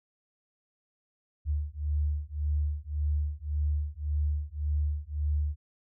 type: beating tone pair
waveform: sine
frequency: 73.42 / 75.22 Hz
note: D2 / D2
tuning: 0 / +42 cents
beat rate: 1.8 Hz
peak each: -30 dBFS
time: 1.45-5.56 s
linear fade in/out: 50 ms
effects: none